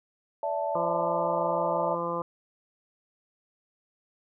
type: chord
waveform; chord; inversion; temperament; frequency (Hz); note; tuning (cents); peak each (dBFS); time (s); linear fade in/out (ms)
sine; D suspended second; none; equal with one note detuned; 576.6 / 659.3 / 880; D5 / E5 / A5; -32 / 0 / 0; -31; 0.43-1.95; 2
type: harmonic tone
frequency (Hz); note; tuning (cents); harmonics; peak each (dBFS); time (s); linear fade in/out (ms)
170.8; F3; -38; 1 / 2 / 3 / 4 / 5 / 6 / 7; -38 / -37 / -32 / -42 / -40 / -33 / -36; 0.75-2.22; 2
effects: none